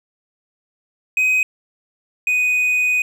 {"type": "tone pair in turn", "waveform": "triangle", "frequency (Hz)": [2516, 2491], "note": ["D#7", "D#7"], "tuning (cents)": [19, 1], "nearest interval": "unison", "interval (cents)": 18, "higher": "first", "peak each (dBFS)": [-12, -13], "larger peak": "first", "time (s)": [[1.17, 1.43], [2.27, 3.02]], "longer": "second", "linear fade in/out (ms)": 2, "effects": []}